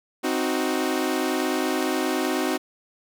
sawtooth chord, C diminished, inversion none, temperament equal, 261.6 / 311.1 / 370 Hz, C4 / Eb4 / Gb4, 0 / 0 / 0 cents, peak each -23 dBFS, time 0.23-2.58 s, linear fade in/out 20 ms, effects none

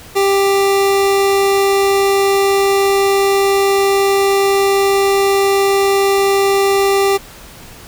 square tone pair together, 394 / 790.7 Hz, G4 / G5, +9 / +15 cents, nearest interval octave, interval 1206 cents, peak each -12 / -19 dBFS, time 0.15-7.18 s, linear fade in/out 20 ms, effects pink hiss -37 dBFS RMS until 7.87 s

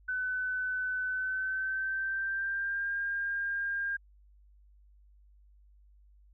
sine tone with pitch glide, 1508 to 1606.9 Hz, F#6 to G6, +32 to +42 cents, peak -30 dBFS, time 0.08-3.97 s, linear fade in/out 10 ms, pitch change +110 cents, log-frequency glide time 1.06-2.93 s, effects added 50 Hz sine -57 dBFS peak until 6.33 s

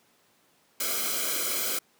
white noise with comb filter, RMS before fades -29 dBFS, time 0.8-1.79 s, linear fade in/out 5 ms, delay 1.1 ms, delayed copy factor -0.95, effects pink hiss -64 dBFS RMS until 1.99 s + high-pass 200 Hz 12 dB/octave

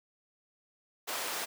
pink high-pass noise, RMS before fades -36 dBFS, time 1.07-1.46 s, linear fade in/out 20 ms, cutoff 560 Hz, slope 12 dB/octave, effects none

